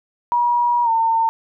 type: tone with pitch glide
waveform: sine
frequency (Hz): 960 to 906.1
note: B5 to A#5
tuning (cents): -49 to -49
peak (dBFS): -14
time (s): 0.32-1.29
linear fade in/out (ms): 0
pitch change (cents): -100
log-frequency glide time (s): 0.84-0.89
effects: none